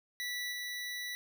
25% pulse tone with level steps, 1962 Hz, B6, 12 cents flat, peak -32 / -34 dBFS, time 0.2-1.15 s, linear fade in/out 0 ms, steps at 0.51 s, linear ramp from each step 20 ms, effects none

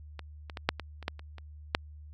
clicks, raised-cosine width 0.3 ms, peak -24 / -25 / -21 / -7 / -20 / -28 / -14 / -30 / -30 / -7 dBFS, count 10, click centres 0.193 / 0.498 / 0.572 / 0.69 / 0.797 / 1.027 / 1.081 / 1.194 / 1.383 / 1.749 s, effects added 75 Hz sine -45 dBFS peak until 2.13 s + AAC 64 kbps

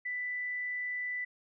sine tone, 1985 Hz, B6, 8 cents sharp, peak -33 dBFS, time 0.05-1.25 s, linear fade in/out 10 ms, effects none

